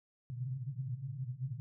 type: band-pass noise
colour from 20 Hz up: pink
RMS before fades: -40 dBFS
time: 0.3-1.6 s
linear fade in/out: 0 ms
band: 120 to 140 Hz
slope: 96 dB/octave
effects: none